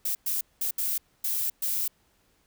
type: noise bursts at uneven times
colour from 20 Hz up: violet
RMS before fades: -28 dBFS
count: 6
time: 0.05-0.15 / 0.26-0.41 / 0.61-0.71 / 0.78-0.98 / 1.24-1.5 / 1.62-1.88 s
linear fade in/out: 5 ms
effects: pink hiss -67 dBFS RMS until 2.46 s